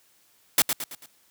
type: noise with echo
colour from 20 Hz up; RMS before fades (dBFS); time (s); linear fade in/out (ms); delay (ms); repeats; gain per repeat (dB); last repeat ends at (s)
white; -18; 0.58-0.62; 2; 110; 4; -7; 1.06
effects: white hiss -62 dBFS RMS until 1.3 s + high-pass 80 Hz 12 dB/octave